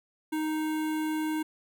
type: tone with notch filter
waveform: square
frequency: 311.1 Hz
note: D#4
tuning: in tune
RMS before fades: -30 dBFS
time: 0.32-1.43 s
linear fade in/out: 10 ms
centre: 5100 Hz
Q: 1
effects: none